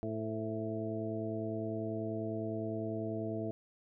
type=harmonic tone with a mistuned harmonic; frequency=110 Hz; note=A2; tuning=in tune; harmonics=1 / 2 / 3 / 4 / 5 / 6; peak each=-41 / -41 / -40 / -42 / -52 / -41 dBFS; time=0.03-3.51 s; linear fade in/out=0 ms; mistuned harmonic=5; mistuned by=-67 cents; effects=none